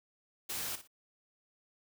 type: noise with echo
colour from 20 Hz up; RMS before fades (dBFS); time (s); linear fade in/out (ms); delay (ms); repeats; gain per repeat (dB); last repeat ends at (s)
white; -38; 0.49-0.76; 10; 58; 2; -12; 0.876
effects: none